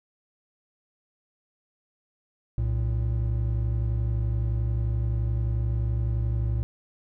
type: tone pair together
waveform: triangle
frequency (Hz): 62.2 / 113.75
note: B1 / A#2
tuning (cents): +13 / -42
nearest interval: minor seventh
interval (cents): 1045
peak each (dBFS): -24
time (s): 2.58-6.63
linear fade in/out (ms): 0
effects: none